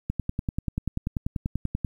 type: click train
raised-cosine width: 5 ms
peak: -14 dBFS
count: 19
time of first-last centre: 0.1-1.848 s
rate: 10.3 Hz
effects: 9-bit